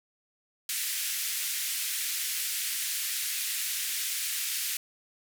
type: band-pass noise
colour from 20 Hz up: white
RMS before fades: -32 dBFS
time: 0.69-4.77 s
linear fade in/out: 2 ms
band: 1800 to 15000 Hz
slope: 24 dB/octave
effects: none